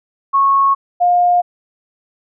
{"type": "tone pair in turn", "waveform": "sine", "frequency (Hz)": [1099, 709.2], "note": ["C#6", "F5"], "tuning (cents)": [-15, 26], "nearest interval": "minor sixth", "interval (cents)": 759, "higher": "first", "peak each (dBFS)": -9, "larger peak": "neither", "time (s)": [[0.33, 0.75], [1, 1.42]], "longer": "neither", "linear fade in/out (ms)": 20, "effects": []}